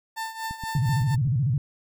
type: tone with tremolo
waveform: 30% pulse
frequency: 893 Hz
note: A5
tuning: 25 cents sharp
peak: -25 dBFS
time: 0.16-1.16 s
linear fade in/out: 20 ms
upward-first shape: triangle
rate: 4.2 Hz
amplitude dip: 80%
type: click train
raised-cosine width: 5 ms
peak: -24 dBFS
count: 7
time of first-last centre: 0.51-1.273 s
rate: 7.86 Hz
type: tone with vibrato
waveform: sine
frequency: 130.1 Hz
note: C3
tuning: 9 cents flat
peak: -20 dBFS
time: 0.75-1.58 s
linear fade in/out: 2 ms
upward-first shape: square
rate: 14 Hz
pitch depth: 200 cents each way
effects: none